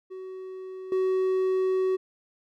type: tone with level steps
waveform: triangle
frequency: 375.5 Hz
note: F#4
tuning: 26 cents sharp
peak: -34 / -20 dBFS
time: 0.1-1.97 s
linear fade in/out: 20 ms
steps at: 0.92 s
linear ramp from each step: 2 ms
effects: none